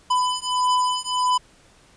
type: beating tone pair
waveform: square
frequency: 1000 / 1001.6 Hz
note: B5 / B5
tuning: +21 / +24 cents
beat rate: 1.6 Hz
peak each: -23 / -23 dBFS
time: 0.1-1.38 s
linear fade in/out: 10 ms
effects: pink hiss -54 dBFS RMS until 1.96 s + resampled to 22050 Hz